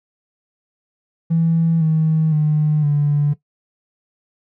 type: tone with pitch steps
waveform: triangle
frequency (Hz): 164.81 / 158.28 / 152.01 / 145.98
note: E3 / D#3 / D#3 / D3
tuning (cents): 0 / +30 / -40 / -10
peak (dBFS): -9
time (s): 1.3-3.34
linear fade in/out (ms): 20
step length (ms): 510
effects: noise-tail reverb RT60 0.1 s tail -17 dB re dry + tanh soft clip ceiling -11 dBFS